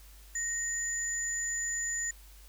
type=tone pair together; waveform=sine; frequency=1864.7 / 6992 Hz; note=A#6 / A8; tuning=0 / -12 cents; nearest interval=octave + major seventh; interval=2288 cents; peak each=-36 / -32 dBFS; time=0.35-2.11 s; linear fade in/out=5 ms; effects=added 50 Hz sine -51 dBFS peak until 2.48 s + white hiss -58 dBFS RMS until 2.48 s